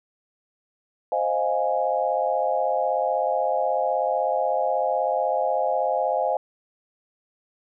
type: chord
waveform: sine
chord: F minor seventh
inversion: second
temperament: equal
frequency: 523.3 / 622.3 / 698.5 / 830.6 Hz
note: C5 / Eb5 / F5 / Ab5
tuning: 0 / 0 / 0 / 0 cents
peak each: -26 dBFS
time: 1.12-6.37 s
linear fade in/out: 2 ms
effects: none